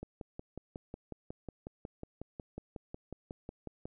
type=click train; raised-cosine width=2 ms; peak=-28 dBFS; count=22; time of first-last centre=0.03-3.855 s; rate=5.49 Hz; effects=none